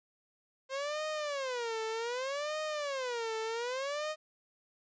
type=tone with vibrato; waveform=sawtooth; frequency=523.3 Hz; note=C5; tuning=in tune; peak=-30 dBFS; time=0.69-4.16 s; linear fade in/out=50 ms; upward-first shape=sine; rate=0.65 Hz; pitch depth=290 cents each way; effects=resampled to 16000 Hz + 12-bit